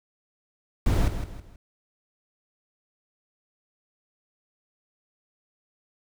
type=noise with echo; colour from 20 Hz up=brown; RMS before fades=-21 dBFS; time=0.86-1.08 s; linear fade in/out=2 ms; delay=160 ms; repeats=3; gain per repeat=-9 dB; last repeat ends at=1.56 s; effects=none